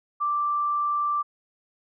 sine tone, 1174.7 Hz, D6, in tune, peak -22 dBFS, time 0.2-1.23 s, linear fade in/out 20 ms, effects none

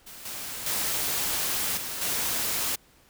white noise with level steps, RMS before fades -44 / -36 / -28 / -34 / -28 dBFS, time 0.06-2.76 s, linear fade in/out 10 ms, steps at 0.25 / 0.66 / 1.77 / 2.01 s, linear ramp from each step 5 ms, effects pink hiss -59 dBFS RMS until 3.09 s

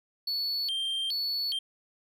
triangle tone with vibrato, 3746 Hz, A#7, 8 cents sharp, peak -27 dBFS, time 0.27-1.59 s, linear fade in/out 5 ms, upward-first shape square, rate 1.2 Hz, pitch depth 290 cents each way, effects none

